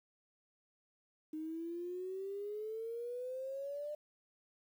sine exponential sweep, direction up, 308.1 to 602 Hz, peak -39 dBFS, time 1.33-3.95 s, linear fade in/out 5 ms, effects 11-bit

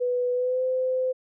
sine tone with pitch glide, 493.9 to 513.7 Hz, B4 to C5, 0 to -32 cents, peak -22 dBFS, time 0-1.13 s, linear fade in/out 20 ms, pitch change +68 cents, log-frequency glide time 0.33-0.63 s, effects none

